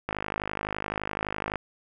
click train, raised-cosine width 0.5 ms, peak -14 dBFS, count 77, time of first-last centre 0.09-1.557 s, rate 51.8 Hz, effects none

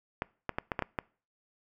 clicks, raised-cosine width 0.5 ms, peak -15 dBFS, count 7, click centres 0.221 / 0.493 / 0.585 / 0.718 / 0.792 / 0.823 / 0.988 s, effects noise-tail reverb RT60 0.4 s tail -24 dB re dry

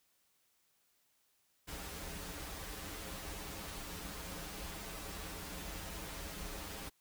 pink noise with comb filter, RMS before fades -45 dBFS, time 1.67-6.9 s, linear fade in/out 20 ms, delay 8.2 ms, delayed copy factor -0.85, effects white hiss -75 dBFS RMS until 7 s

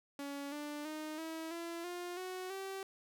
sawtooth tone with pitch steps, 282 / 295 / 308.6 / 322.8 / 337.7 / 353.3 / 369.5 / 386.6 Hz, C#4 / D4 / D#4 / E4 / E4 / F4 / F#4 / G4, +30 / +8 / -14 / -36 / +42 / +20 / -2 / -24 cents, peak -37 dBFS, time 0.19-2.83 s, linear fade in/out 2 ms, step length 330 ms, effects none

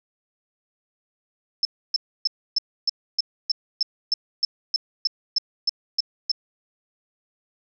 sine tone bursts, 5274 Hz, E8, in tune, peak -17 dBFS, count 16, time 1.63-6.316 s, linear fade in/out 2 ms, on 21 ms, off 290 ms, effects none

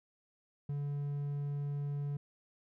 triangle tone, 143.5 Hz, D3, 40 cents flat, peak -32 dBFS, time 0.69-2.17 s, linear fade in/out 5 ms, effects none

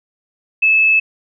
sine tone, 2608 Hz, E7, 19 cents flat, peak -9 dBFS, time 0.62-1 s, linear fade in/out 10 ms, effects none

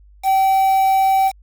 triangle tone with quantisation, 771 Hz, G5, 29 cents flat, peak -10 dBFS, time 0.23-1.32 s, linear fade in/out 50 ms, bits 5, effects added 50 Hz sine -44 dBFS peak until 1.42 s

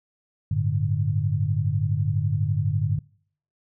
sine chord, G suspended second, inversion none, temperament equal, 98 / 110 / 146.83 Hz, G2 / A2 / D3, 0 / 0 / 0 cents, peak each -25 dBFS, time 0.51-2.99 s, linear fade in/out 5 ms, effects noise-tail reverb RT60 0.6 s tail -25 dB re dry

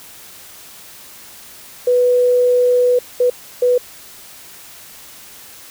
sine tone bursts at uneven times, 493.9 Hz, B4, in tune, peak -10 dBFS, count 3, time 1.87-2.99 / 3.2-3.3 / 3.62-3.78 s, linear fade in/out 5 ms, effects white hiss -39 dBFS RMS until 5.7 s

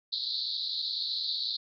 pink band-pass noise, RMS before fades -33 dBFS, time 0.12-1.57 s, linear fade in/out 10 ms, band 3800 to 4500 Hz, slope 96 dB/octave, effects none

